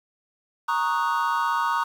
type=chord; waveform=triangle; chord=D# minor seventh; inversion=second; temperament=equal; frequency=932.3 / 1108.7 / 1244.5 / 1480 Hz; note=A#5 / C#6 / D#6 / F#6; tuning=0 / 0 / 0 / 0 cents; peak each=-23 / -25 / -25 / -28 dBFS; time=0.68-1.84 s; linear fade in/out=10 ms; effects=tanh soft clip ceiling -10 dBFS + 8-bit